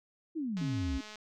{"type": "exponential sweep", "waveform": "sine", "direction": "down", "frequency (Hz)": [340, 59.7], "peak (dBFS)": -32, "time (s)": [0.35, 0.99], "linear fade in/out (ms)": 20}
{"type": "click train", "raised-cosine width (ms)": 0.2, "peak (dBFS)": -30, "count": 126, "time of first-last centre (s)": [0.57, 1.157], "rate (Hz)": 213}
{"type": "tone", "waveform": "sine", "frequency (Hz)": 270, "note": "C#4", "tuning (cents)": -45, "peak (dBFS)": -34, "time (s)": [0.61, 1.01], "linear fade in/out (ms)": 5}
{"effects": []}